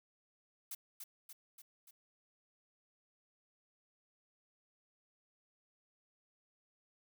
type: noise with echo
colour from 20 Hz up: blue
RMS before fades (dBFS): -44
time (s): 0.71-0.75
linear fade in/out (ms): 5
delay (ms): 290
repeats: 4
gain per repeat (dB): -4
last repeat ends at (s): 1.91
effects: none